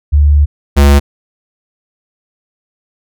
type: tone pair in turn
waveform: sine / square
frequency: 73.1 / 70.73 Hz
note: D2 / C#2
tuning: -7 / +35 cents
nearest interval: minor second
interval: 58 cents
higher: first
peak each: -4 dBFS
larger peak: neither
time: 0.12-0.46 / 0.76-1 s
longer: first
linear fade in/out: 20 ms
effects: none